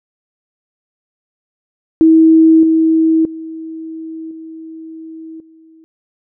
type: tone with level steps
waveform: sine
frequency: 321.9 Hz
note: E4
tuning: 41 cents flat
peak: -4 / -8 / -24 / -28 / -41 dBFS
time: 2.01-5.84 s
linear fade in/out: 0 ms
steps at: 2.63 / 3.25 / 4.31 / 5.4 s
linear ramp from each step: 2 ms
effects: none